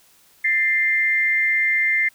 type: tone pair together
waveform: sine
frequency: 1778 / 2094 Hz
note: A6 / C7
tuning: +18 / +1 cents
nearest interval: minor third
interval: 283 cents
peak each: -23 / -17 dBFS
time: 0.44-2.09 s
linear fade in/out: 10 ms
effects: white hiss -55 dBFS RMS until 2.14 s